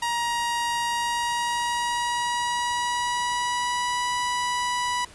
sawtooth tone with pitch glide, 945 to 982.3 Hz, A#5 to B5, +23 to -10 cents, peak -20 dBFS, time 0.02-5.05 s, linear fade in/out 5 ms, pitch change +67 cents, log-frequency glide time 0.88-4.11 s, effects pink hiss -48 dBFS RMS until 5.14 s + resampled to 24000 Hz

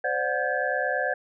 sine tone cluster, 517 / 586 / 729 / 1582 / 1711 Hz, C5 / D5 / F#5 / G6 / A6, -21 / -4 / -26 / +15 / -49 cents, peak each -30 dBFS, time 0.04-1.14 s, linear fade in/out 5 ms, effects none

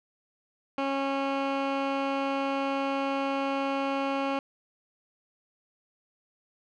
15% pulse tone with low-pass filter, 274.1 Hz, C#4, 19 cents flat, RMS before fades -29 dBFS, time 0.78-4.39 s, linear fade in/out 2 ms, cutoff 2600 Hz, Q 1.1, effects none

